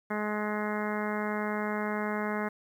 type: harmonic tone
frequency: 210.7 Hz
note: G#3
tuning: 25 cents sharp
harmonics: 1 / 2 / 3 / 4 / 5 / 6 / 7 / 8 / 9 / 10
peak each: -33 / -36 / -38 / -39 / -40 / -41 / -41 / -42 / -43 / -43 dBFS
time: 0.1-2.49 s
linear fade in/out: 10 ms
effects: 10-bit